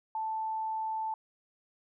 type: tone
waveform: sine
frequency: 880 Hz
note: A5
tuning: in tune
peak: -31 dBFS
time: 0.15-1.14 s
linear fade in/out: 2 ms
effects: none